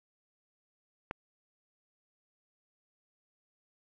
click, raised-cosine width 0.5 ms, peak -20 dBFS, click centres 1.111 s, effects none

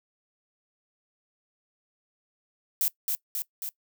violet noise with echo, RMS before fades -25 dBFS, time 2.81-2.88 s, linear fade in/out 0 ms, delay 270 ms, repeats 3, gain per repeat -3 dB, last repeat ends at 3.69 s, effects noise-tail reverb RT60 0.1 s tail -20 dB re dry

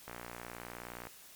click train, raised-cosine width 0.5 ms, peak -28 dBFS, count 60, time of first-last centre 0.08-1.07 s, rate 59.6 Hz, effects white hiss -55 dBFS RMS until 1.35 s + MP3 96 kbps

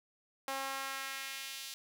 sawtooth tone with high-pass filter sweep, 270 Hz, C#4, 45 cents flat, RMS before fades -41 dBFS, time 0.48-1.74 s, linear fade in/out 0 ms, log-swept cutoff 730 to 3900 Hz, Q 1.2, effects none

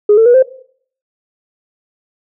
sine tone with pitch steps, 416.2 / 448.7 / 483.6 / 521.4 Hz, G#4 / A4 / B4 / C5, +4 / +34 / -36 / -6 cents, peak -3 dBFS, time 0.09-0.426 s, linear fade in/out 5 ms, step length 84 ms, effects noise-tail reverb RT60 0.6 s tail -21 dB re dry + tanh soft clip ceiling 0 dBFS

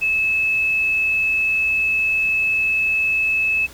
sine tone, 2600 Hz, E7, 24 cents flat, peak -16 dBFS, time 0.01-3.67 s, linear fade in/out 20 ms, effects added 60 Hz sine -45 dBFS peak until 3.73 s + pink hiss -42 dBFS RMS until 3.73 s

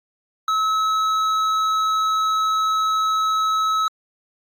sine tone with hard clipping, 1293 Hz, E6, 34 cents flat, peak -19 dBFS, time 0.48-3.88 s, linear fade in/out 2 ms, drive 8 dB, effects AAC 64 kbps

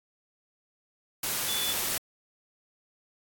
sine tone in noise, 3466 Hz, A7, 27 cents flat, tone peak -31 dBFS, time 1.48-1.73 s, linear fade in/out 5 ms, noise white, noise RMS -30 dBFS, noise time 1.23-1.98 s, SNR -4 dB, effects AAC 64 kbps

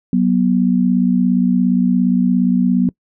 sine tone pair together, 186.47 / 243.7 Hz, F#3 / B3, +14 / -23 cents, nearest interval perfect fourth, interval 463 cents, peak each -14 dBFS, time 0.13-2.89 s, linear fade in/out 2 ms, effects noise-tail reverb RT60 0.1 s tail -24 dB re dry

